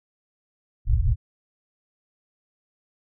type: low-pass noise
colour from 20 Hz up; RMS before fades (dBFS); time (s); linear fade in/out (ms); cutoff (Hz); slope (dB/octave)
white; -20; 0.85-1.16; 50; 120; 96
effects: none